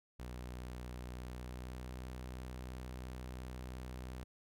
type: tone with pitch glide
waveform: sawtooth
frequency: 61.74 to 62.93 Hz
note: B1 to B1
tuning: 0 to +33 cents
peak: -40 dBFS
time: 0.19-4.24 s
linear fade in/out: 10 ms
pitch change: +33 cents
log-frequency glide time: 1.25-1.95 s
effects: none

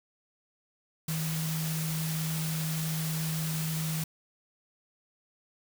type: tone in noise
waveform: sine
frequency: 159 Hz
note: D#3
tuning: 38 cents sharp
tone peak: -30 dBFS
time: 1.08-4.04 s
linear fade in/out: 5 ms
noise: white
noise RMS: -37 dBFS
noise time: 1.08-4.04 s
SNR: +4 dB
effects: none

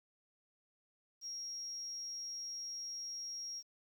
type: tone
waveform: sine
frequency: 5600 Hz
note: F8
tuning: 4 cents sharp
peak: -40 dBFS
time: 1.21-3.63 s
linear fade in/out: 50 ms
effects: tanh soft clip ceiling -37 dBFS + 11-bit

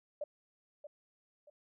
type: tone with echo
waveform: sine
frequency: 591 Hz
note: D5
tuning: 11 cents sharp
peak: -35 dBFS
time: 0.21-0.24 s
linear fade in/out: 5 ms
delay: 630 ms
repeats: 2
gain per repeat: -10 dB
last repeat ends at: 1.5 s
effects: none

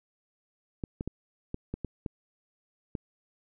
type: clicks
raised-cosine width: 3 ms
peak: -20 dBFS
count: 8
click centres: 0.838 / 1.009 / 1.076 / 1.544 / 1.74 / 1.847 / 2.062 / 2.952 s
effects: none

